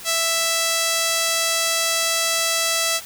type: tone with band-pass filter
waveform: sawtooth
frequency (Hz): 660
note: E5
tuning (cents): +2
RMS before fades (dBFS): -21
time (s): 0.04-3.01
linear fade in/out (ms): 50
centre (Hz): 6900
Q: 0.71
effects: white hiss -38 dBFS RMS until 3.05 s

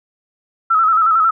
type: tone with vibrato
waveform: sine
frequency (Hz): 1307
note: E6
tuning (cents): -15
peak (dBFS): -10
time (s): 0.7-1.31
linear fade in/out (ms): 10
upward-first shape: square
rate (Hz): 11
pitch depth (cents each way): 49
effects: none

